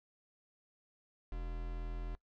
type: tone with quantisation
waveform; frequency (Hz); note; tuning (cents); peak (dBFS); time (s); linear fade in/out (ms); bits
triangle; 41.66; E1; +19; -36; 1.32-2.15; 0; 8
effects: noise-tail reverb RT60 0.1 s tail -21 dB re dry + low-pass 3000 Hz 12 dB/octave